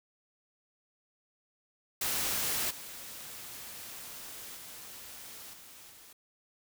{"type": "noise with level steps", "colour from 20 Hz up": "white", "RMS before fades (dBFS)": [-32, -45, -47, -52, -54], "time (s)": [2.01, 6.13], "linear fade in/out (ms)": 5, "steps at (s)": [2.7, 4.56, 5.53, 5.89], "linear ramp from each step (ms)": 10, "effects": []}